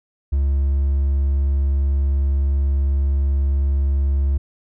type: tone with hard clipping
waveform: triangle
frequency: 69.3 Hz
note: C#2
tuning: in tune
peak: -16 dBFS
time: 0.32-4.38 s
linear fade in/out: 10 ms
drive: 5 dB
effects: none